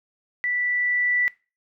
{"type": "tone with level ramp", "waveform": "sine", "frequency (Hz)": 1968, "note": "B6", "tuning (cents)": -7, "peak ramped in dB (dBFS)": [-22, -18], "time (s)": [0.44, 1.28], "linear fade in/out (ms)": 0, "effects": ["noise-tail reverb RT60 0.3 s tail -20 dB re dry"]}